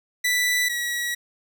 sawtooth tone pair in turn, 1975.5 / 1923.7 Hz, B6 / B6, 0 / -46 cents, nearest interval unison, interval 46 cents, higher first, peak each -16 / -21 dBFS, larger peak first, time 0.24-0.69 / 0.69-1.15 s, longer second, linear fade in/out 10 ms, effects none

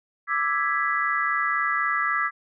sine chord, E dominant seventh, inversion third, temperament equal, 1174.7 / 1318.5 / 1661.2 / 1975.5 Hz, D6 / E6 / G#6 / B6, 0 / 0 / 0 / 0 cents, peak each -27 dBFS, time 0.27-2.31 s, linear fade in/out 50 ms, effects none

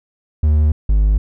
triangle tone pair in turn, 76 / 51.11 Hz, D#2 / G#1, -40 / -27 cents, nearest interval perfect fifth, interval 687 cents, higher first, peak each -8 dBFS, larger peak neither, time 0.43-0.72 / 0.89-1.18 s, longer neither, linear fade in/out 5 ms, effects none

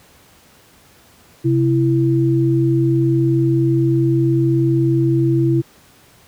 sine tone pair together, 131.92 / 332.6 Hz, C3 / E4, +15 / +16 cents, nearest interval octave + major third, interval 1601 cents, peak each -15 dBFS, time 1.44-5.62 s, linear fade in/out 20 ms, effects pink hiss -49 dBFS RMS until 6.27 s + high-pass 60 Hz 12 dB/octave

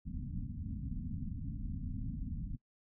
pink low-pass noise, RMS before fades -40 dBFS, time 0.05-2.57 s, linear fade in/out 20 ms, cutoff 270 Hz, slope 96 dB/octave, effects noise-tail reverb RT60 0.1 s tail -22 dB re dry

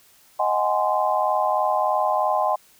sine chord, Ab dominant seventh, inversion second, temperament just, 623 / 747.5 / 830.6 / 1038.3 Hz, Eb5 / Gb5 / Ab5 / C6, +2 / +17 / 0 / -14 cents, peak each -24 dBFS, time 0.39-2.56 s, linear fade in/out 10 ms, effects white hiss -55 dBFS RMS until 2.79 s

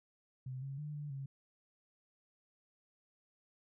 sine tone with pitch steps, 129.4 / 136.9 / 149.4 / 147.1 / 136.7 Hz, C3 / C#3 / D3 / D3 / C#3, -19 / -21 / +30 / +3 / -24 cents, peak -40 dBFS, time 0.46-1.26 s, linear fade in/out 5 ms, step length 160 ms, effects none

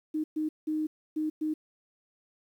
sine tone bursts at uneven times, 309.4 Hz, D#4, 10 cents flat, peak -27 dBFS, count 5, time 0.14-0.24 / 0.36-0.49 / 0.67-0.87 / 1.16-1.3 / 1.41-1.54 s, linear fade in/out 10 ms, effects 10-bit

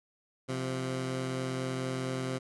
15% pulse tone pair together, 130 / 174.75 Hz, C3 / F3, -11 / +1 cents, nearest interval perfect fourth, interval 512 cents, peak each -26 / -36 dBFS, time 0.48-2.39 s, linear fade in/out 20 ms, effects resampled to 24000 Hz

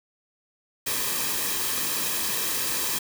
white noise with comb filter, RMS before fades -27 dBFS, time 0.86-2.99 s, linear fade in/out 10 ms, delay 1.4 ms, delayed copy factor -0.55, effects none

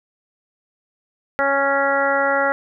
harmonic tone, 277.2 Hz, C#4, in tune, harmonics 1 / 2 / 3 / 4 / 5 / 6 / 7, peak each -30 / -20 / -23 / -29 / -21 / -26 / -25 dBFS, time 1.39-2.52 s, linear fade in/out 0 ms, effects none

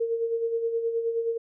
sine tone with tremolo, 460 Hz, A#4, 23 cents flat, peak -22 dBFS, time 0-1.38 s, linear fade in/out 10 ms, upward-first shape sine, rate 9.5 Hz, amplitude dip 55%, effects none

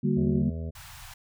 sine chord, G minor, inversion second, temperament equal, 146.83 / 196 / 233.1 Hz, D3 / G3 / Bb3, 0 / 0 / 0 cents, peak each -27 dBFS, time 0.03-0.5 s, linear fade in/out 10 ms
sine tone, 370 Hz, F#4, in tune, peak -30 dBFS, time 0.03-0.43 s, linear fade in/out 50 ms
harmonic tone, 81.2 Hz, E2, 26 cents flat, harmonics 1 / 2 / 3 / 5 / 6 / 7 / 8, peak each -32 / -38 / -42 / -46 / -48 / -49 / -50 dBFS, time 0.16-0.71 s, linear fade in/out 20 ms
pink band-stop noise, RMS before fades -45 dBFS, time 0.75-1.14 s, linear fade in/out 5 ms, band 150 to 740 Hz, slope 48 dB/octave
effects none

